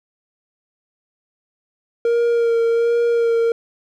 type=tone with vibrato; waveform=triangle; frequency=466.2 Hz; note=A#4; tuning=in tune; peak=-12 dBFS; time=2.05-3.52 s; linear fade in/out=2 ms; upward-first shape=sine; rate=1.3 Hz; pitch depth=19 cents each way; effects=none